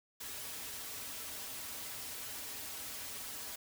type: noise with comb filter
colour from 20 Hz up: white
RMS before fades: -44 dBFS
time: 0.2-3.56 s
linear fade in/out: 10 ms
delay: 5.7 ms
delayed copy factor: -0.7
effects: none